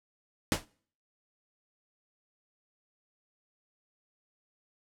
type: noise with exponential decay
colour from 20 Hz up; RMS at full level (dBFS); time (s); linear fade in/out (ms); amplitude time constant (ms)
pink; -23; 0.52-0.65; 0; 28
effects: noise-tail reverb RT60 0.5 s tail -24 dB re dry + low-pass 11000 Hz 12 dB/octave